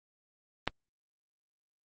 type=click; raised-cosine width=0.3 ms; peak=-11 dBFS; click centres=0.676 s; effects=Opus 32 kbps